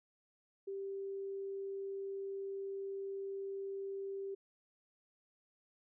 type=tone; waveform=sine; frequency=392 Hz; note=G4; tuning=in tune; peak=-39 dBFS; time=0.67-4.35 s; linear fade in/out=10 ms; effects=none